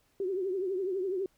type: tone with vibrato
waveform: sine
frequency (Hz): 377.7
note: F#4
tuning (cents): +36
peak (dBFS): -29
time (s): 0.2-1.26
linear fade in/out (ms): 2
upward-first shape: triangle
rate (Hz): 12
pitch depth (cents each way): 120
effects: pink hiss -70 dBFS RMS until 1.37 s